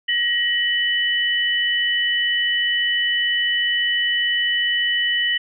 sine tone pair together, 1899 / 2985 Hz, A#6 / F#7, +32 / +15 cents, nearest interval minor sixth, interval 783 cents, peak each -20 dBFS, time 0.08-5.38 s, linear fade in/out 10 ms, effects none

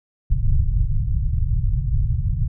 pink low-pass noise, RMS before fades -19 dBFS, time 0.3-2.48 s, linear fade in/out 10 ms, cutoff 140 Hz, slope 48 dB/octave, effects none

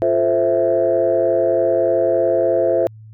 sine chord, F major seventh, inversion none, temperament equal, 349.2 / 440 / 523.3 / 659.3 Hz, F4 / A4 / C5 / E5, 0 / 0 / 0 / 0 cents, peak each -20 / -22 / -17 / -17 dBFS, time 0.02-2.87 s, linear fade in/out 0 ms, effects tanh soft clip ceiling -5 dBFS + added 109 Hz sine -37 dBFS peak until 3.13 s

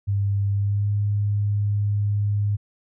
sine tone with pitch glide, 100 to 102.75 Hz, G2 to G#2, +35 to -18 cents, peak -19 dBFS, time 0.07-2.57 s, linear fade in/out 20 ms, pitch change +47 cents, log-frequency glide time 0.52-0.91 s, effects none

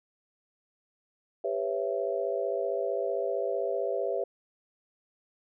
sine chord, C# half-diminished seventh, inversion second, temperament just, 399.1 / 498.9 / 554.4 / 665.2 Hz, G4 / B4 / C#5 / E5, +31 / +17 / 0 / +16 cents, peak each -33 dBFS, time 1.44-4.24 s, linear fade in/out 5 ms, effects none

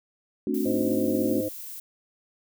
sine chord, D dominant seventh, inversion second, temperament just, 220.2 / 264.3 / 293.7 / 367.1 Hz, A3 / C4 / D4 / F#4, +2 / +18 / 0 / -14 cents, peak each -29 dBFS, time 0.47-1.41 s, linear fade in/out 2 ms
violet noise, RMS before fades -39 dBFS, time 0.54-1.8 s, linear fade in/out 5 ms
harmonic tone, 103.83 Hz, G#2, in tune, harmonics 1 / 3 / 5 / 6, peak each -40 / -30 / -29 / -38 dBFS, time 0.65-1.49 s, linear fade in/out 10 ms
effects none

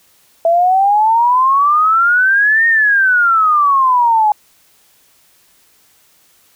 sine exponential two-way sweep, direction up then down, 659.3 to 1857 to 831 Hz, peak -8 dBFS, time 0.45-4.32 s, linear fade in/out 2 ms, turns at 2.67 s, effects white hiss -52 dBFS RMS until 6.55 s

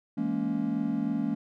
triangle chord, A# half-diminished seventh, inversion second, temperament just, 167.82 / 209.8 / 233.1 / 279.7 Hz, E3 / G#3 / A#3 / C#4, +31 / +18 / 0 / +16 cents, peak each -34 / -30 / -29 / -29 dBFS, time 0.17-1.35 s, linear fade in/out 10 ms, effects none

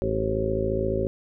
harmonic tone with a mistuned harmonic, 54.4 Hz, A1, 19 cents flat, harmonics 1 / 2 / 3 / 4 / 5 / 6 / 7 / 8 / 9 / 10, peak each -32 / -31 / -38 / -33 / -36 / -38 / -27 / -36 / -36 / -29 dBFS, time 0.02-1.07 s, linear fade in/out 0 ms, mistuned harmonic 8, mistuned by -47 cents, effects none

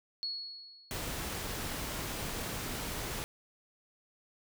sine tone with exponential decay, 4354 Hz, C#8, 32 cents flat, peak -32 dBFS, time 0.23-1.29 s, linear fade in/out 0 ms, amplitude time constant 230 ms
pink noise, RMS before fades -38 dBFS, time 0.91-3.24 s, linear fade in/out 0 ms
effects none

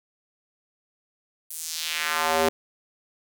square tone with high-pass filter sweep, 80.3 Hz, E2, 45 cents flat, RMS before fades -26 dBFS, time 1.5-2.49 s, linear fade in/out 5 ms, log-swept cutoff 11000 to 390 Hz, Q 1.5, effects none

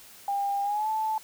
sine tone with pitch glide, 801 to 873.5 Hz, G5 to A5, +37 to -13 cents, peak -25 dBFS, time 0.28-1.18 s, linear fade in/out 2 ms, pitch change +150 cents, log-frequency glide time 0.63-0.89 s, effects white hiss -50 dBFS RMS until 1.23 s

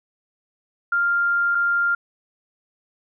sine tone pair in turn, 1396.9 / 1396.9 Hz, F6 / F6, 0 / 0 cents, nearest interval unison, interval 0 cents, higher neither, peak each -17 dBFS, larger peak neither, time 0.92-1.55 / 1.55-1.95 s, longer first, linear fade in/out 5 ms, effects none

